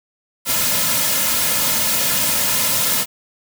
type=noise with comb filter; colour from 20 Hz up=white; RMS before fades=-18 dBFS; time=0.45-3.06 s; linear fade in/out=50 ms; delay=2.6 ms; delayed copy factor=-0.75; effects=none